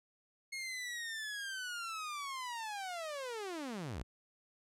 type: linear sweep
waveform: sawtooth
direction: down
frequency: 2169 to 43.12 Hz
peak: -36 dBFS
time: 0.52-4.03 s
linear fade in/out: 10 ms
effects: low-pass 10000 Hz 12 dB/octave